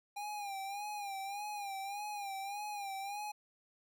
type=tone with vibrato; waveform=square; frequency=807 Hz; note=G#5; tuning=50 cents flat; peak=-40 dBFS; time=0.16-3.32 s; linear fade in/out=10 ms; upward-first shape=sine; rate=1.7 Hz; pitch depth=70 cents each way; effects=none